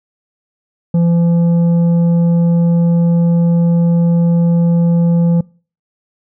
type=tone with tanh clipping; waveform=sine; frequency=170 Hz; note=F3; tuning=46 cents flat; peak=-10 dBFS; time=0.94-5.41 s; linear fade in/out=5 ms; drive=7 dB; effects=noise-tail reverb RT60 0.4 s tail -24 dB re dry